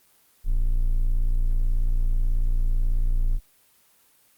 triangle tone, 29.14 Hz, A#0, in tune, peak -16 dBFS, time 0.44-3.4 s, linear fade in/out 50 ms, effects white hiss -60 dBFS RMS until 4.37 s + Opus 24 kbps

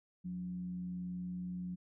sine tone with frequency modulation, 180 Hz, F#3, 47 cents flat, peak -38 dBFS, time 0.24-1.76 s, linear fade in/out 20 ms, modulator 101 Hz, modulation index 0.23, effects none

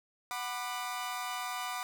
sawtooth chord, B minor, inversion second, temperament equal with one note detuned, 740 / 987.8 / 1196.6 Hz, F#5 / B5 / D6, 0 / 0 / +32 cents, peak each -36 / -36 / -36 dBFS, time 0.31-1.83 s, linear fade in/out 0 ms, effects none

